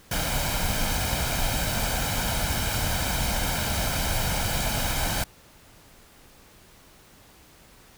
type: noise with comb filter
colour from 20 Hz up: pink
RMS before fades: -26 dBFS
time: 0.11-5.24 s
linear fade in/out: 5 ms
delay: 1.3 ms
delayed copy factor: +0.6
effects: pink hiss -53 dBFS RMS until 7.97 s